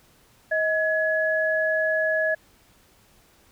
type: tone pair together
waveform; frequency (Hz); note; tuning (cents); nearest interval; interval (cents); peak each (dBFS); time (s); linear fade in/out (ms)
sine; 633 / 1689.9; D#5 / G#6; +30 / +30; octave + perfect fourth; 1700; -23; 0.51-2.35; 10
effects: pink hiss -58 dBFS RMS until 3.51 s